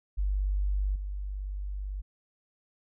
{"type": "tone with level steps", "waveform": "sine", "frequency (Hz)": 49, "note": "G1", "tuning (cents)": 0, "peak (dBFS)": [-25, -32], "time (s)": [0.17, 2.02], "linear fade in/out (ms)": 20, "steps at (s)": 0.95, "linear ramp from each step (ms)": 10, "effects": []}